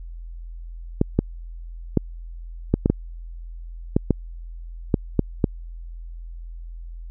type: clicks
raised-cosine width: 3 ms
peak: -3 dBFS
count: 11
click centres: 1.014 / 1.19 / 1.973 / 2.74 / 2.859 / 2.9 / 3.965 / 4.107 / 4.942 / 5.193 / 5.442 s
effects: added 42 Hz sine -33 dBFS peak until 7.1 s